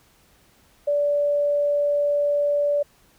sine tone, 580 Hz, D5, 22 cents flat, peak -18 dBFS, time 0.87-2.83 s, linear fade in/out 10 ms, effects pink hiss -58 dBFS RMS until 3.18 s

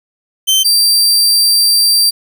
sawtooth tone pair in turn, 3100 / 4698 Hz, G7 / D8, -20 / 0 cents, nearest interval perfect fifth, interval 720 cents, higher second, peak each -5 dBFS, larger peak neither, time 0.47-0.64 / 0.64-2.11 s, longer second, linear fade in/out 20 ms, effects none

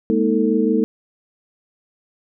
sine tone cluster, 210.7 / 236.8 / 315.8 / 445.6 Hz, G#3 / A#3 / D#4 / A4, +25 / +27 / +26 / +22 cents, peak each -20 dBFS, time 0.1-0.84 s, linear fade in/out 0 ms, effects none

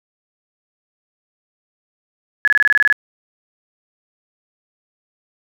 sine tone bursts, 1698 Hz, G#6, 38 cents sharp, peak -9 dBFS, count 10, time 2.45-2.926 s, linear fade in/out 0 ms, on 26 ms, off 24 ms, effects none

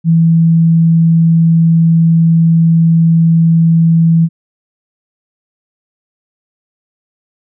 sine tone, 164.81 Hz, E3, in tune, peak -5 dBFS, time 0.04-4.29 s, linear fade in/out 50 ms, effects none

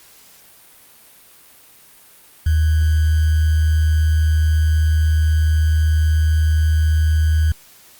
sine tone with sample-and-hold, 78.1 Hz, D#2, 7 cents sharp, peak -12 dBFS, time 2.46-7.52 s, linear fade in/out 5 ms, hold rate 1575 Hz, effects white hiss -47 dBFS RMS until 7.99 s + Opus 48 kbps

